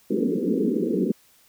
pink band-pass noise, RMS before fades -23 dBFS, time 0.1-1.12 s, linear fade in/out 10 ms, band 180 to 480 Hz, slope 96 dB/octave, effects white hiss -58 dBFS RMS until 1.48 s

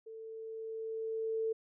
sine tone with level ramp, 445.4 Hz, A4, 21 cents sharp, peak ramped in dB -45 to -30 dBFS, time 0.06-1.53 s, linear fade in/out 10 ms, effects none

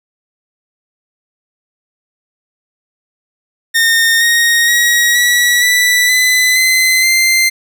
sawtooth tone with pitch steps, 1832 / 1866.2 / 1901 / 1936.5 / 1972.6 / 2009 / 2047 / 2085 Hz, A#6 / A#6 / A#6 / B6 / B6 / B6 / C7 / C7, -31 / +1 / +33 / -35 / -3 / +29 / -38 / -7 cents, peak -5 dBFS, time 3.74-7.5 s, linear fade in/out 20 ms, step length 470 ms, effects none

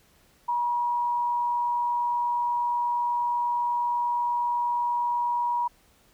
sine tone with frequency modulation, 960 Hz, B5, 49 cents flat, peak -23 dBFS, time 0.48-5.68 s, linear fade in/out 10 ms, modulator 91.7 Hz, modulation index 0.24, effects pink hiss -61 dBFS RMS until 6.13 s

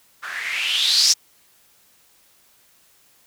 violet noise with low-pass filter sweep, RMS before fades -20 dBFS, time 0.22-1.14 s, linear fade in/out 20 ms, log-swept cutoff 1400 to 5700 Hz, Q 6.1, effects white hiss -57 dBFS RMS until 3.26 s

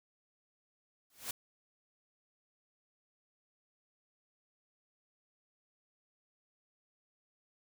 white noise with exponential growth, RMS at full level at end -35 dBFS, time 1.1-1.31 s, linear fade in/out 2 ms, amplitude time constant 45 ms, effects none

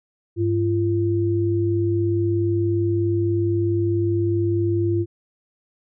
sine tone pair together, 101.71 / 342.1 Hz, G#2 / F4, -36 / -36 cents, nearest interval octave + major sixth, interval 2100 cents, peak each -21 / -20 dBFS, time 0.36-5.06 s, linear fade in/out 50 ms, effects none

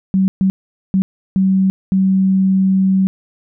sine tone bursts at uneven times, 190.7 Hz, G3, 47 cents flat, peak -10 dBFS, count 5, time 0.14-0.28 / 0.41-0.5 / 0.94-1.02 / 1.36-1.7 / 1.92-3.07 s, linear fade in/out 0 ms, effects none

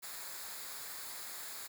white noise with comb filter, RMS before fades -45 dBFS, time 0.02-1.68 s, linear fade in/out 20 ms, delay 0.34 ms, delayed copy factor -0.6, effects none

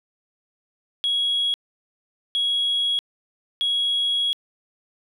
sine tone bursts at uneven times, 3322 Hz, G#7, in tune, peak -18 dBFS, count 3, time 1.04-1.54 / 2.35-2.99 / 3.61-4.33 s, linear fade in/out 0 ms, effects tanh soft clip ceiling -16 dBFS + 10-bit

